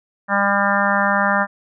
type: harmonic tone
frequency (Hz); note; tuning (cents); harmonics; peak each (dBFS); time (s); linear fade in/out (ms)
200.2; G3; +37; 1 / 3 / 4 / 5 / 6 / 7 / 8 / 9; -23 / -23 / -23 / -23 / -23 / -23 / -23 / -23; 0.28-1.47; 50
effects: none

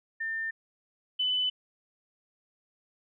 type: tone pair in turn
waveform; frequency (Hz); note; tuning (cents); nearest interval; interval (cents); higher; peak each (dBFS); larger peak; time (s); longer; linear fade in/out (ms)
sine; 1800 / 3005; A6 / F#7; +39 / +26; major sixth; 887; second; -30 / -25; second; 0.2-0.51 / 1.19-1.5; neither; 10
effects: none

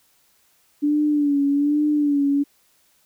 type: tone with vibrato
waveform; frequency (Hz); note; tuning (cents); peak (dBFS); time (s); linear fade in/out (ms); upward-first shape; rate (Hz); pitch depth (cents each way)
sine; 290.1; D4; -21; -16; 0.82-2.44; 20; sine; 1.2; 55
effects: white hiss -61 dBFS RMS until 3.05 s

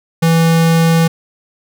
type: tone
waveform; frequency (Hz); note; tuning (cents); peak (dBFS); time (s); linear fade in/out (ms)
square; 164.81; E3; 0; -9; 0.22-1.08; 10
effects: none

